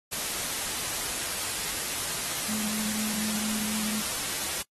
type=tone in noise; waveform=sine; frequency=214.3 Hz; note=A3; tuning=45 cents flat; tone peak=-33 dBFS; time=2.48-4.02 s; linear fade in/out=20 ms; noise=white; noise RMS=-31 dBFS; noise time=0.11-4.63 s; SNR=-5 dB; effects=noise-tail reverb RT60 0.1 s tail -26 dB re dry + AAC 32 kbps